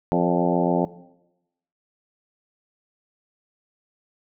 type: harmonic tone with a mistuned harmonic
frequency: 87.31 Hz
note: F2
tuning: in tune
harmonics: 2 / 3 / 4 / 5 / 6 / 7 / 8 / 9 / 10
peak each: -23 / -25 / -26 / -27 / -28 / -28 / -29 / -30 / -30 dBFS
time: 0.12-0.85 s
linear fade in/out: 0 ms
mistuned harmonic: 6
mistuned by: +37 cents
effects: noise-tail reverb RT60 0.9 s tail -18 dB re dry